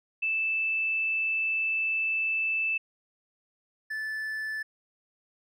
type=tone pair in turn; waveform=sine / triangle; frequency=2637 / 1747.3 Hz; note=E7 / A6; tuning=0 / -13 cents; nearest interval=perfect fifth; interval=713 cents; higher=first; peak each=-25 / -29 dBFS; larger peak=first; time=0.22-2.78 / 3.9-4.63 s; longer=first; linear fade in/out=10 ms; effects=none